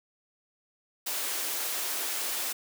white high-pass noise, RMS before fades -32 dBFS, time 1.06-2.53 s, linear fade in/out 10 ms, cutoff 310 Hz, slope 24 dB/octave, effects none

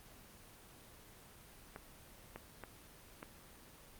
clicks, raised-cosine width 0.5 ms, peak -30 dBFS, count 4, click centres 1.761 / 2.36 / 2.637 / 3.229 s, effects pink hiss -58 dBFS RMS until 3.99 s + Opus 24 kbps

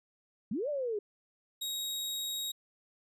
sine linear two-way sweep, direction up then down, 174.8 to 607 to 397.9 Hz, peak -31 dBFS, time 0.51-0.99 s, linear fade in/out 5 ms, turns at 0.69 s
sawtooth tone, 3787 Hz, A#7, 27 cents sharp, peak -31 dBFS, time 1.61-2.52 s, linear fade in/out 10 ms
effects resampled to 32000 Hz

